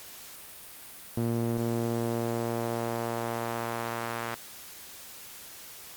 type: tone with band-pass filter sweep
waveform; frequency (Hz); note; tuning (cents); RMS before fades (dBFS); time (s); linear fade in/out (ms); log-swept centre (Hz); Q
sawtooth; 116.54; A#2; 0; -31; 1.17-4.35; 5; 260 to 1400; 0.93
effects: white hiss -46 dBFS RMS until 5.96 s + Opus 48 kbps